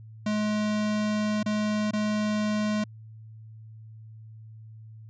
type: tone with dropouts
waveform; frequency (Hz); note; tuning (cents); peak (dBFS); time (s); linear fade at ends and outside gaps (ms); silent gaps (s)
square; 211.8; G#3; +34; -25; 0.26-2.84; 5; 1.43-1.46 / 1.91-1.933
effects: added 110 Hz sine -43 dBFS peak until 5.09 s + resampled to 16000 Hz